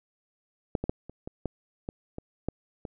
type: clicks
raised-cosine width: 2 ms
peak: -12 / -17 / -13 / -28 / -23 / -16 / -20 / -23 / -15 / -23 dBFS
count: 10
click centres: 0.752 / 0.84 / 0.895 / 1.096 / 1.275 / 1.457 / 1.889 / 2.184 / 2.486 / 2.852 s
effects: none